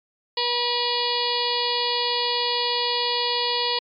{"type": "harmonic tone", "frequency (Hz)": 483.2, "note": "B4", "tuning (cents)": -38, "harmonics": [1, 2, 4, 5, 6, 7, 8, 9, 10], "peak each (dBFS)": [-29, -27, -34, -35, -30, -30, -32, -27, -31], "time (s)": [0.37, 3.79], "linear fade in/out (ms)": 5, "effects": ["MP3 64 kbps"]}